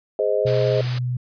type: chord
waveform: sine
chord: Ab major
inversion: none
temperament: just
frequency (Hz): 415.3 / 519.1 / 623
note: Ab4 / C5 / Eb5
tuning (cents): 0 / -14 / +2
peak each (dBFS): -22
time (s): 0.19-0.81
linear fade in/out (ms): 2
type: tone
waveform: sine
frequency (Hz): 124.1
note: B2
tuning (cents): +9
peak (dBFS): -21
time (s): 0.45-1.17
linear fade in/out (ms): 5
type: noise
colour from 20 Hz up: white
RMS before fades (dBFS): -30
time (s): 0.46-0.99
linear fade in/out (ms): 10
effects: resampled to 11025 Hz